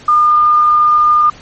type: tone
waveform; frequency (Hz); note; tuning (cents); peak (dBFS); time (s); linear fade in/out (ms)
sine; 1211; D#6; -47; -6; 0.08-1.3; 5
effects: pink hiss -38 dBFS RMS until 1.41 s + MP3 32 kbps